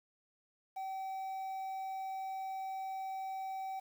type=tone with quantisation; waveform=triangle; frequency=767 Hz; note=G5; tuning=38 cents flat; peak=-36 dBFS; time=0.76-3.8 s; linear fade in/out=10 ms; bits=10; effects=none